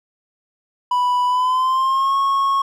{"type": "tone with pitch glide", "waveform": "triangle", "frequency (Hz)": [987.8, 1096], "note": ["B5", "C#6"], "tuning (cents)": [0, -20], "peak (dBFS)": -13, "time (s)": [0.91, 2.62], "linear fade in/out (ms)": 5, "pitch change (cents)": 180, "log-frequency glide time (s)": [1.26, 2.16], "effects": []}